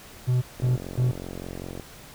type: tone bursts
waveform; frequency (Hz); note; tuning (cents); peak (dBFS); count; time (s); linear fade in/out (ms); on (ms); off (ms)
triangle; 125.1; B2; +23; -17; 3; 0.27-1.12; 20; 150; 200
type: click train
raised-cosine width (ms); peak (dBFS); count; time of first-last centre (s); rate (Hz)
2; -22; 55; 0.6-1.797; 45.1
effects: pink hiss -46 dBFS RMS until 2.14 s